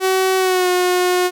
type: tone with pitch glide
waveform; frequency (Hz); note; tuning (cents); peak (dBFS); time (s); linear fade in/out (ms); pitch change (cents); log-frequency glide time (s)
sawtooth; 377.4 to 361.2; F#4 to F#4; +34 to -42; -10; 0-1.31; 50; -76; 0.37-0.69
effects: none